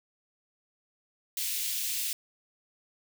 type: high-pass noise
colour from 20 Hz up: white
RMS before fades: -32 dBFS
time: 1.37-2.13 s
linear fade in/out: 2 ms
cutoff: 2400 Hz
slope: 24 dB/octave
effects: none